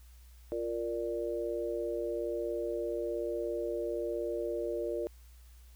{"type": "chord", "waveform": "sine", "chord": "Bb major", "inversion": "second", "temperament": "equal", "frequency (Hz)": [349.2, 466.2, 587.3], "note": ["F4", "Bb4", "D5"], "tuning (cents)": [0, 0, 0], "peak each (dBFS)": [-36, -36, -37], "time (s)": [0.52, 5.07], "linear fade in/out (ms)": 0, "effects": ["added 60 Hz sine -52 dBFS peak until 5.75 s", "white hiss -65 dBFS RMS until 5.75 s"]}